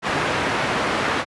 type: low-pass noise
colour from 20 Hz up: white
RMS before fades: -22 dBFS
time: 0.02-1.25 s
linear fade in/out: 50 ms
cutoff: 1700 Hz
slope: 12 dB/octave
effects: high-pass 100 Hz 12 dB/octave + resampled to 24000 Hz